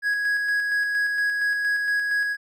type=tone with tremolo; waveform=triangle; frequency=1661.2 Hz; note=G#6; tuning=in tune; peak=-18 dBFS; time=0.02-2.37 s; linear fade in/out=50 ms; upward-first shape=square; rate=4.3 Hz; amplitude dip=30%; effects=none